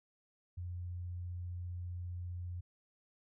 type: tone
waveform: sine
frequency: 88.5 Hz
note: F2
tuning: 23 cents sharp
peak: -39 dBFS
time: 0.57-2.61 s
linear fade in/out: 10 ms
effects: none